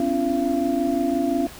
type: tone cluster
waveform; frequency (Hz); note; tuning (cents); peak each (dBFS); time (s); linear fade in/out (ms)
sine; 258.2 / 283.9 / 340.2 / 681; C4 / C#4 / F4 / F5; -23 / +41 / -45 / -44; -25 / -23 / -26 / -26; 0-1.47; 2
effects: pink hiss -41 dBFS RMS until 1.59 s